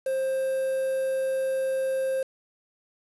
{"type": "tone with quantisation", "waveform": "triangle", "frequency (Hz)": 529, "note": "C5", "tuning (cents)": 19, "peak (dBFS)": -22, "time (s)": [0.06, 2.23], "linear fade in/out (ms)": 5, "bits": 7, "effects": ["resampled to 24000 Hz"]}